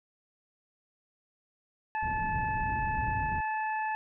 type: harmonic tone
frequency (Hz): 868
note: A5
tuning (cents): -24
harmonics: 1 / 2 / 3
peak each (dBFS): -30 / -36 / -43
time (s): 1.95-3.95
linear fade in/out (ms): 0
type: low-pass noise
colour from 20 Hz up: white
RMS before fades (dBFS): -36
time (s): 2.02-3.41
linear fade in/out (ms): 5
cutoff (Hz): 120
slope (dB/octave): 12
effects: none